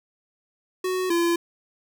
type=tone pair in turn; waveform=square; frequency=370 / 341 Hz; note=F#4 / F4; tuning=0 / -41 cents; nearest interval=minor second; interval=141 cents; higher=first; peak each=-24 / -20 dBFS; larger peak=second; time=0.84-1.1 / 1.1-1.36 s; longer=neither; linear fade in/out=5 ms; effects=none